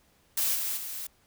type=noise with level steps; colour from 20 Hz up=blue; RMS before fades=-27 / -31 / -37 dBFS; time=0.37-1.07 s; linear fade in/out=5 ms; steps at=0.54 / 0.76 s; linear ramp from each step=20 ms; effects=pink hiss -65 dBFS RMS until 1.26 s